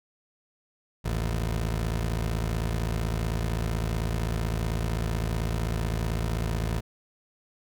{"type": "tone pair together", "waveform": "20% pulse", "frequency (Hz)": [55.74, 78.6], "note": ["A1", "D#2"], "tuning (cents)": [23, 18], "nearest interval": "tritone", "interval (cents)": 595, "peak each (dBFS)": [-22, -29], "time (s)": [1.04, 6.81], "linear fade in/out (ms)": 20, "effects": []}